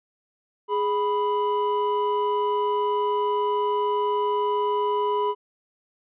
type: tone pair together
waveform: triangle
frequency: 415.3 / 988.4 Hz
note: G#4 / B5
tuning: 0 / +1 cents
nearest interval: octave + minor third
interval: 1501 cents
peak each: -22 dBFS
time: 0.68-5.35 s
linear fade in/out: 50 ms
effects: resampled to 8000 Hz